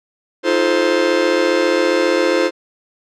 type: chord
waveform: 45% pulse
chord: F dominant seventh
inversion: third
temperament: just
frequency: 314.3 / 349.2 / 436.5 / 523.8 Hz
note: Eb4 / F4 / A4 / C5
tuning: +18 / 0 / -14 / +2 cents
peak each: -21 / -18 / -21 / -17 dBFS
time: 0.43-2.51 s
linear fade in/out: 50 ms
effects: low-pass 5000 Hz 12 dB/octave